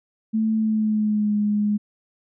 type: tone with pitch glide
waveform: sine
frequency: 220 to 208.3 Hz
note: A3 to G#3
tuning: 0 to +5 cents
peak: -18 dBFS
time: 0.33-1.78 s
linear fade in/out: 20 ms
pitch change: -95 cents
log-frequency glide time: 0.55-1.35 s
effects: none